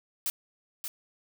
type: noise with echo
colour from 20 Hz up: blue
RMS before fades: -30 dBFS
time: 0.26-0.3 s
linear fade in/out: 0 ms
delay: 580 ms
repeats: 1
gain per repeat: -6 dB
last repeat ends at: 0.88 s
effects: none